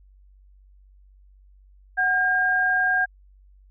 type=tone pair together; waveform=sine; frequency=740 / 1611.2 Hz; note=F#5 / G6; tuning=0 / +47 cents; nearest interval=octave + minor second; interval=1347 cents; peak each=-25 / -19 dBFS; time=1.97-3.06 s; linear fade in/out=20 ms; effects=added 48 Hz sine -50 dBFS peak until 3.7 s